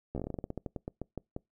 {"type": "slowing click train", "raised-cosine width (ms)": 2, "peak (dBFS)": -23, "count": 19, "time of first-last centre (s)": [0.15, 1.364], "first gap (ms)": 13, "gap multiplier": 1.17, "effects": ["noise-tail reverb RT60 0.2 s tail -26 dB re dry"]}